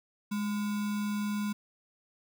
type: tone with sample-and-hold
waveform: sine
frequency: 207.7 Hz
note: G#3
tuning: in tune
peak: -29 dBFS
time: 0.31-1.53 s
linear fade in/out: 10 ms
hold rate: 1225 Hz
effects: none